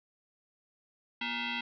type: tone with frequency modulation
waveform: sine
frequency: 349.4 Hz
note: F4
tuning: 1 cent sharp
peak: -32 dBFS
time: 1.21-1.61 s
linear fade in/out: 5 ms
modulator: 589 Hz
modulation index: 5.7
effects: none